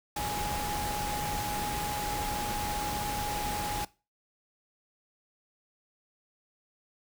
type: tone in noise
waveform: sine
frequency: 830.6 Hz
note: G#5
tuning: in tune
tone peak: -33 dBFS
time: 0.16-3.85 s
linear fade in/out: 5 ms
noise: pink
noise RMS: -35 dBFS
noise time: 0.16-3.85 s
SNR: -1 dB
effects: noise-tail reverb RT60 0.3 s tail -20 dB re dry